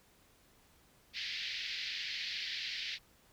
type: band-pass noise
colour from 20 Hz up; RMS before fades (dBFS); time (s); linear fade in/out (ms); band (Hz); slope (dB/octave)
white; -40; 1.13-2.99; 50; 1800 to 4800; 48
effects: pink hiss -66 dBFS RMS until 3.32 s

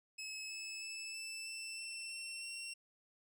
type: tone with pitch steps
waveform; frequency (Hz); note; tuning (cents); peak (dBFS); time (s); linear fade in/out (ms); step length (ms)
20% pulse; 2582 / 2603 / 2624 / 2645 / 2667 / 2689 / 2710 / 2732; E7 / E7 / E7 / E7 / E7 / E7 / E7 / F7; -37 / -22 / -9 / +5 / +20 / +34 / +47 / -39; -38; 0.18-2.74; 10; 320
effects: none

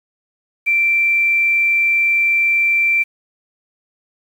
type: tone with quantisation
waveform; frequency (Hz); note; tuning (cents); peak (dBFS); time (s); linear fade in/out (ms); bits
sine; 2349; D7; 0; -12; 0.66-3.04; 20; 7
effects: none

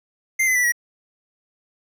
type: tone with pitch steps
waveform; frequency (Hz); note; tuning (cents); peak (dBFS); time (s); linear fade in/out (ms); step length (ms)
square; 2093 / 2031 / 1971 / 1912.6; C7 / B6 / B6 / A#6; 0 / +48 / -4 / +44; -17; 0.39-0.722; 10; 83
effects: none

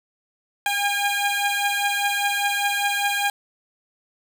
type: beating tone pair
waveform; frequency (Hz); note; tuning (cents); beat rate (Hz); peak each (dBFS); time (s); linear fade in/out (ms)
15% pulse; 808 / 813; G#5 / G#5; -48 / -37; 5; -16 / -19; 0.66-3.3; 2
effects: none

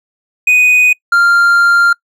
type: tone pair in turn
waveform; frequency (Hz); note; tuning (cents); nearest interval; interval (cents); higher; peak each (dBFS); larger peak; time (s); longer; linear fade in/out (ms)
triangle; 2489 / 1393.2; D#7 / F6; 0 / -5; minor seventh; 1005; first; -4; neither; 0.47-0.93 / 1.12-1.93; second; 5
effects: noise-tail reverb RT60 0.1 s tail -25 dB re dry

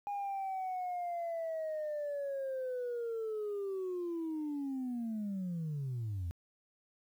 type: linear sweep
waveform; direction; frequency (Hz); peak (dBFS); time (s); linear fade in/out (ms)
sine; down; 818 to 80.8; -33; 0.07-6.31; 0
effects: tanh soft clip ceiling -33 dBFS + 11-bit

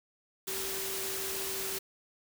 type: tone in noise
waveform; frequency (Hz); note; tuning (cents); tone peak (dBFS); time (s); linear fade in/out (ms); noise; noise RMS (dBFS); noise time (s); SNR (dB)
sine; 386.2; G4; -26; -41; 0.47-1.79; 10; white; -36; 0.47-1.79; -8
effects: none

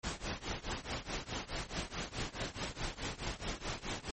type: noise with tremolo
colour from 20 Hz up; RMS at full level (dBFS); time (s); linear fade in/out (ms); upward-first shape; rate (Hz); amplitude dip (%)
pink; -36; 0.03-4.11; 10; triangle; 4.7; 95
effects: MP3 32 kbps

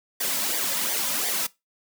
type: noise with flanger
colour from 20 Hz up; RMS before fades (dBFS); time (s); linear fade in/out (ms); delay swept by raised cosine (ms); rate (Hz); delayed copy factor
white; -26; 0.2-1.47; 10; 0.73 to 2.73; 2.8; -0.7
effects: noise-tail reverb RT60 0.2 s tail -20 dB re dry + high-pass 200 Hz 12 dB/octave

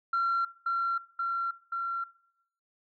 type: tone with echo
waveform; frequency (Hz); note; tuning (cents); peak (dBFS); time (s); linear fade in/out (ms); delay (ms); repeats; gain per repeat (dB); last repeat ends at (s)
sine; 1367; F6; -37; -23; 0.13-0.45; 5; 530; 3; -2; 2.04
effects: noise-tail reverb RT60 0.8 s tail -22 dB re dry + tanh soft clip ceiling -22 dBFS

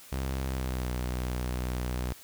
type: tone with pitch glide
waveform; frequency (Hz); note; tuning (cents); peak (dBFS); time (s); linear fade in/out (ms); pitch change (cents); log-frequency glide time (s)
sawtooth; 66.2 to 62.12; C2 to B1; +21 to +11; -26; 0.12-2.13; 5; -110; 0.44-0.89
effects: white hiss -51 dBFS RMS until 2.23 s

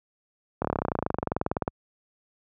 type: slowing click train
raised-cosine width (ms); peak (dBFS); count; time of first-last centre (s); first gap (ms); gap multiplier
1; -11; 28; 0.62-1.678; 26; 1.03
effects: high-pass 60 Hz 12 dB/octave

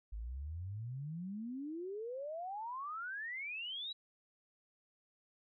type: exponential sweep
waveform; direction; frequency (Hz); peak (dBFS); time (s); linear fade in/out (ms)
sine; up; 50.5 to 3951; -40; 0.12-3.93; 10
effects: none

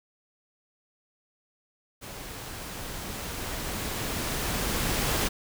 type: noise with level ramp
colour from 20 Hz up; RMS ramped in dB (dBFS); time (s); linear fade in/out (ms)
pink; -41 to -26; 2.01-5.29; 20
effects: none

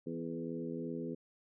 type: harmonic tone with a mistuned harmonic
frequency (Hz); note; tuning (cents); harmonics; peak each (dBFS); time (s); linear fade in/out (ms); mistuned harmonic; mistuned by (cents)
83; E2; +12; 2 / 3 / 4 / 5 / 6; -44 / -41 / -44 / -44 / -47; 0.06-1.15; 10; 5; +19
effects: none

